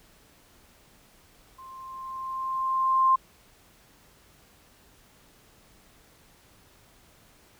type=tone with level ramp; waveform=sine; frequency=1052 Hz; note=C6; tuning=9 cents sharp; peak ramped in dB=-43 to -16 dBFS; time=1.58-3.16 s; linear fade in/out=10 ms; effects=pink hiss -58 dBFS RMS until 7.59 s